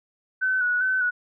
sine tone with vibrato, 1493 Hz, F#6, 15 cents sharp, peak -20 dBFS, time 0.41-1.11 s, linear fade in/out 20 ms, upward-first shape square, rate 2.5 Hz, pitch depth 32 cents each way, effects none

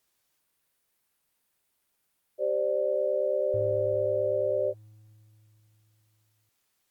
sine chord, G suspended fourth, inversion none, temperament equal with one note detuned, 392 / 523.3 / 592.4 Hz, G4 / C5 / D5, 0 / 0 / +15 cents, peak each -32 / -28 / -27 dBFS, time 2.38-4.74 s, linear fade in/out 50 ms
triangle tone with exponential decay, 107.4 Hz, A2, 41 cents flat, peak -30 dBFS, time 3.54-6.49 s, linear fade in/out 0 ms, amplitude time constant 640 ms
effects white hiss -75 dBFS RMS until 6.9 s + Opus 48 kbps

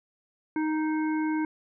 harmonic tone, 311.1 Hz, D#4, in tune, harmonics 1 / 3 / 5 / 7, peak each -25 / -35 / -39 / -42 dBFS, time 0.56-1.45 s, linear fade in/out 2 ms, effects none

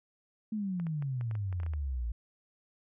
sine exponential sweep, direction down, 222 to 55 Hz, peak -31 dBFS, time 0.52-2.12 s, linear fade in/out 5 ms
clicks, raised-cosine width 0.5 ms, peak -33 dBFS, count 11, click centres 0.799 / 0.868 / 1.024 / 1.211 / 1.312 / 1.353 / 1.527 / 1.601 / 1.633 / 1.664 / 1.736 s
effects none

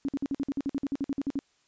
sine tone bursts, 277.5 Hz, C#4, 2 cents sharp, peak -26 dBFS, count 16, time 0.05-1.39 s, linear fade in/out 0 ms, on 35 ms, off 52 ms, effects white hiss -68 dBFS RMS until 1.67 s + resampled to 16000 Hz

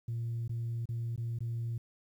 sine tone with dropouts, 116.54 Hz, A#2, in tune, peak -31 dBFS, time 0.08-1.78 s, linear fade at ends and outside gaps 5 ms, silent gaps 0.479-0.494 / 0.856-0.889 / 1.161-1.177 / 1.388-1.405 s, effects tanh soft clip ceiling -30 dBFS + 11-bit

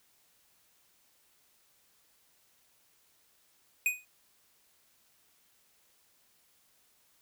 square tone with exponential decay, 2489 Hz, D#7, in tune, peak -23 dBFS, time 3.86-4.05 s, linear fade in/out 2 ms, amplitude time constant 40 ms, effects white hiss -68 dBFS RMS until 7.21 s

